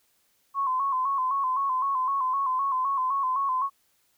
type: tone with vibrato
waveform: sine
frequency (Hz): 1064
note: C6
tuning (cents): +29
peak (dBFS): -23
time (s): 0.54-3.7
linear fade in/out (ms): 50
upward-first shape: square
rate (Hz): 3.9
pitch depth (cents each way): 64
effects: white hiss -68 dBFS RMS until 4.17 s